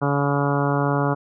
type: harmonic tone with a mistuned harmonic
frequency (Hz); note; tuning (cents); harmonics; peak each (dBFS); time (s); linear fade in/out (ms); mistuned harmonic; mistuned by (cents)
142; C#3; +42; 1 / 2 / 3 / 4 / 5 / 6 / 7 / 8 / 9 / 10; -22 / -25 / -27 / -28 / -29 / -30 / -30 / -31 / -32 / -32; 0.01-1.15; 20; 9; -21
effects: none